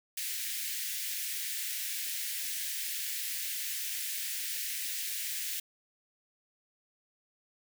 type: high-pass noise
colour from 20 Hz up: white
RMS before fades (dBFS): -36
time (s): 0.17-5.6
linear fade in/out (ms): 5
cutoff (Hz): 1700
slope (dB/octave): 48
effects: none